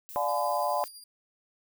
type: noise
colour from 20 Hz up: violet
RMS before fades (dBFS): -44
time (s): 0.09-0.88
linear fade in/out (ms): 0
type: chord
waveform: sine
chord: D diminished seventh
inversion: none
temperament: just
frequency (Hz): 587.3 / 704.8 / 845.8 / 1014.9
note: D5 / F5 / Ab5 / Cb6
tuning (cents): 0 / +16 / +31 / +47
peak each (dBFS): -31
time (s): 0.16-0.84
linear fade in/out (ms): 0
type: tone with tremolo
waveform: 20% pulse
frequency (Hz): 4802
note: D8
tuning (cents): +38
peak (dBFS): -38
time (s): 0.28-1.04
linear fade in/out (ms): 5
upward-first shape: sine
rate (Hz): 12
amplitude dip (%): 45
effects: none